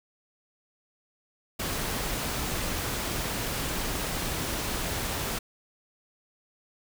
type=noise; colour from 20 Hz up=pink; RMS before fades=-31 dBFS; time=1.59-5.39 s; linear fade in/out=10 ms; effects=none